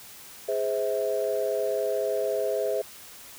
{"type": "chord", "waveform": "sine", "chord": "Ab augmented", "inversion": "none", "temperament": "just", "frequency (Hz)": [415.3, 519.1, 648.9], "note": ["Ab4", "C5", "E5"], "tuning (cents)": [0, -14, -27], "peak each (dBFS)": [-28, -28, -28], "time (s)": [0.48, 2.82], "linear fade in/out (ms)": 10, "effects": ["tanh soft clip ceiling -16 dBFS", "white hiss -46 dBFS RMS until 3.38 s"]}